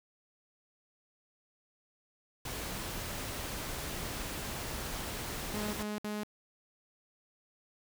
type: noise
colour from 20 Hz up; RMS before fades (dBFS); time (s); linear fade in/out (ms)
pink; -39; 2.45-5.83; 5
type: tone bursts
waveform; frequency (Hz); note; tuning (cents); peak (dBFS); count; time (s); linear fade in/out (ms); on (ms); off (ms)
sawtooth; 210; G#3; +19; -31; 3; 5.54-6.234; 0; 190; 62
effects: none